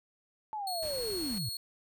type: linear sweep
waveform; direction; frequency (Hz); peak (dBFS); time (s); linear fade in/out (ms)
sine; down; 880 to 101.3; -34; 0.53-1.49; 0
type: tone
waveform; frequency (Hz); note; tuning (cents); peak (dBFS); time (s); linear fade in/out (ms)
sawtooth; 4328; C#8; -42; -33; 0.67-1.57; 2
type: noise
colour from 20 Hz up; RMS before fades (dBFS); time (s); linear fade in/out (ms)
pink; -47; 0.82-1.39; 10
effects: none